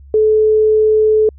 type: tone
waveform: sine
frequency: 432.1 Hz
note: A4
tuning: 31 cents flat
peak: -8 dBFS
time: 0.14-1.29 s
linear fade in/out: 2 ms
effects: added 69 Hz sine -36 dBFS peak until 1.38 s